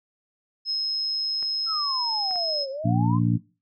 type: tone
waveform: sine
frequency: 5150 Hz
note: E8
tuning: 41 cents flat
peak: -23 dBFS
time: 0.65-2.67 s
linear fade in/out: 50 ms
type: clicks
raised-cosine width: 0.5 ms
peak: -29 dBFS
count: 3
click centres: 1.427 / 2.31 / 2.358 s
type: exponential two-way sweep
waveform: sine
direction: down then up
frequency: 1355 to 526 to 1088 Hz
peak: -29 dBFS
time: 1.66-3.2 s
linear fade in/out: 50 ms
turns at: 2.7 s
type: harmonic tone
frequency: 58.27 Hz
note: A#1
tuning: in tune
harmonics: 2 / 3 / 4 / 5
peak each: -22 / -24 / -27 / -27 dBFS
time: 2.84-3.38 s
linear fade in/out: 20 ms
effects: noise-tail reverb RT60 0.3 s tail -19 dB re dry